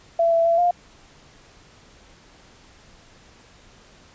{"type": "tone with pitch steps", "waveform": "sine", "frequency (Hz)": [671, 666, 673, 704], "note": ["E5", "E5", "E5", "F5"], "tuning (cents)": [31, 18, 36, 14], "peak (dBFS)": -15, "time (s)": [0.19, 0.71], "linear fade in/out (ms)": 5, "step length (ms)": 130, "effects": ["pink hiss -51 dBFS RMS until 4.14 s", "resampled to 16000 Hz"]}